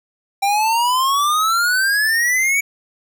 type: exponential sweep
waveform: square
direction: up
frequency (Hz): 784 to 2281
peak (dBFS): -15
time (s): 0.42-2.61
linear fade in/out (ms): 10
effects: none